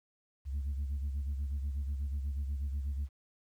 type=beating tone pair; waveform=sine; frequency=69.5 / 77.7 Hz; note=C#2 / D#2; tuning=+5 / -2 cents; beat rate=8.2 Hz; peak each=-31 / -40 dBFS; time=0.45-3.09 s; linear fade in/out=50 ms; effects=tanh soft clip ceiling -30 dBFS + 11-bit